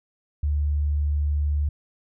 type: tone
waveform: sine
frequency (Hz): 73.42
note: D2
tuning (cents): 0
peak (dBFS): -20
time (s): 0.43-1.69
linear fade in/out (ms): 5
effects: none